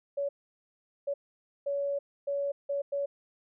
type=tone bursts at uneven times; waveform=sine; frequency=564 Hz; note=C#5; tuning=30 cents sharp; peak=-28 dBFS; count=6; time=0.17-0.29 / 1.07-1.14 / 1.66-1.99 / 2.27-2.52 / 2.69-2.82 / 2.92-3.06 s; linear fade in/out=10 ms; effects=none